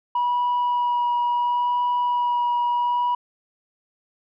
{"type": "tone with vibrato", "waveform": "sine", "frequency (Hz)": 970, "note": "B5", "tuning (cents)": -31, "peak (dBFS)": -17, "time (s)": [0.15, 3.15], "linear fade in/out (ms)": 5, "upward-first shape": "sine", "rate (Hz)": 0.72, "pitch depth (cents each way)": 11, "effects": ["tanh soft clip ceiling -17 dBFS"]}